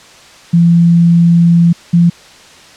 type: tone pair in turn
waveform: sine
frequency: 170 / 171.48 Hz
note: F3 / F3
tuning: -46 / -31 cents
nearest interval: unison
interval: 15 cents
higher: second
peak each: -4 dBFS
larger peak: neither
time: 0.53-1.73 / 1.93-2.1 s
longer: first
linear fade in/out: 10 ms
effects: white hiss -38 dBFS RMS until 2.76 s + low-pass 6000 Hz 12 dB/octave